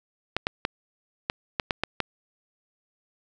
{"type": "clicks", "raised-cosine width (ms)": 0.3, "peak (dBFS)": -8, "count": 8, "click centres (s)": [0.366, 0.469, 0.651, 1.299, 1.598, 1.708, 1.836, 2.003], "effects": []}